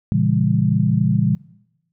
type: chord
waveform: sine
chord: A# diminished seventh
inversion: none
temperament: just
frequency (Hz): 116.54 / 139.85 / 167.82 / 201.4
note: A#2 / C#3 / E3 / G3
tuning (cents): 0 / +16 / +31 / +47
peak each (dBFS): -20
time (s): 0.12-1.35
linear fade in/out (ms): 0
effects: noise-tail reverb RT60 0.9 s tail -22 dB re dry